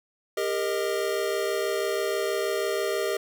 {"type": "chord", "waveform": "square", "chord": "Eb major", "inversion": "first", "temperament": "equal with one note detuned", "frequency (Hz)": [400, 466.2, 622.3], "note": ["G4", "Bb4", "Eb5"], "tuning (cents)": [35, 0, 0], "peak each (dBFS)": [-29, -31, -31], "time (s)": [0.37, 3.17], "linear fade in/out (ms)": 5, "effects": []}